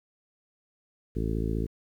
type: harmonic tone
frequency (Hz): 55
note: A1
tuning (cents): 0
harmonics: 1 / 2 / 3 / 4 / 5 / 6 / 7 / 8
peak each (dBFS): -30 / -33 / -35 / -36 / -37 / -38 / -38 / -39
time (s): 1.15-1.67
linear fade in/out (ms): 20
effects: 10-bit